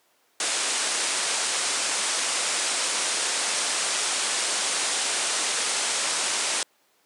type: low-pass noise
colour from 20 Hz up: white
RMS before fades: -26 dBFS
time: 0.4-6.63 s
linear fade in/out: 2 ms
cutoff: 9700 Hz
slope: 96 dB/octave
effects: pink hiss -64 dBFS RMS until 7.05 s + high-pass 400 Hz 12 dB/octave